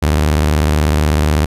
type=tone with vibrato; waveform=sawtooth; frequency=75.8 Hz; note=D#2; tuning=45 cents flat; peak=-7 dBFS; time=0.02-1.46 s; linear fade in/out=10 ms; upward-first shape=sine; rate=20 Hz; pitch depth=220 cents each way; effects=resampled to 32000 Hz